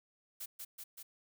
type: noise with echo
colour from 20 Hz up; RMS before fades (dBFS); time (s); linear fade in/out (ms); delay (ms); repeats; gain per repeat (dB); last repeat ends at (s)
blue; -43; 0.4-0.46; 10; 190; 3; -2; 1.03
effects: none